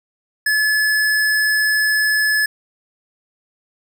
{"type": "tone", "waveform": "square", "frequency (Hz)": 1717, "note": "A6", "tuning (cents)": -43, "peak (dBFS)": -15, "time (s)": [0.46, 2.46], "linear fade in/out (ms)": 5, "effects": []}